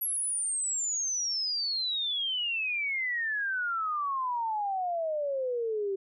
sine exponential sweep, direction down, 11530 to 383 Hz, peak -28 dBFS, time 0.01-5.96 s, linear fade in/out 10 ms, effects none

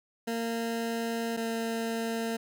20% pulse tone pair in turn, 230 / 227.8 Hz, A#3 / A#3, -23 / -40 cents, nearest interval unison, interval 17 cents, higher first, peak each -25 dBFS, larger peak neither, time 0.27-1.37 / 1.37-2.37 s, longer first, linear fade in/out 10 ms, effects none

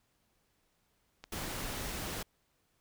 clicks, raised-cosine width 0.2 ms, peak -28 dBFS, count 2, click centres 1.24 / 1.437 s
pink noise, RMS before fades -39 dBFS, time 1.32-2.23 s, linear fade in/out 5 ms
effects pink hiss -75 dBFS RMS until 2.8 s

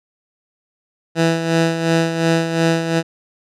15% pulse tone with tremolo, 164.81 Hz, E3, in tune, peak -6 dBFS, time 1.15-3.03 s, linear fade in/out 50 ms, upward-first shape sine, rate 2.8 Hz, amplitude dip 60%, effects low-pass 7000 Hz 12 dB/octave

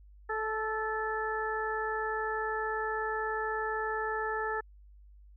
harmonic tone with a mistuned harmonic, 435.9 Hz, A4, 16 cents flat, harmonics 1 / 2 / 3 / 4, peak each -35 / -36 / -37 / -36 dBFS, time 0.29-4.61 s, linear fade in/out 10 ms, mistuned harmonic 3, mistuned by +15 cents, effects added 50 Hz sine -52 dBFS peak until 5.36 s

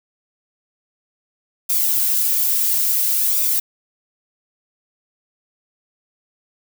violet noise with flanger, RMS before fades -18 dBFS, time 1.69-3.6 s, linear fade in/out 10 ms, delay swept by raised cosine 0.83 to 3.83 ms, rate 0.58 Hz, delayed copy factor +0.5, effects none

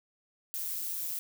violet noise with amplitude modulation, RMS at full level -33 dBFS, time 0.54-1.19 s, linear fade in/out 0 ms, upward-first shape sine, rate 169 Hz, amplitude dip 55%, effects none

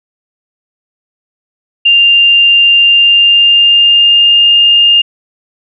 sine tone with pitch glide, 2794 to 2818 Hz, F7 to F7, 0 to +15 cents, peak -3 dBFS, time 1.85-5.02 s, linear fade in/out 10 ms, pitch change +15 cents, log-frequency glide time 2.82-4.46 s, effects none

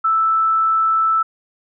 sine tone, 1318.5 Hz, E6, in tune, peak -13 dBFS, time 0.04-1.23 s, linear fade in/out 10 ms, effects none

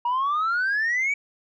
sine exponential sweep, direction up, 944 to 2300 Hz, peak -19 dBFS, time 0.05-1.14 s, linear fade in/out 5 ms, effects tanh soft clip ceiling -19 dBFS

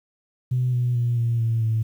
sine tone with pitch steps, 125.8 / 122.78 / 119.84 / 116.97 / 114.17 / 111.43 Hz, B2 / B2 / A#2 / A#2 / A#2 / A2, +32 / -10 / +48 / +6 / -36 / +22 cents, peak -18 dBFS, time 0.51-1.83 s, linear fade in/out 10 ms, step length 220 ms, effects tanh soft clip ceiling -14 dBFS + 9-bit

